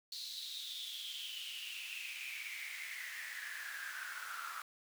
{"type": "noise with high-pass filter sweep", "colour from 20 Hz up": "pink", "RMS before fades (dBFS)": -45, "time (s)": [0.12, 4.62], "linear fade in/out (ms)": 2, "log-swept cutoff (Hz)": [4200, 1300], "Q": 9, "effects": []}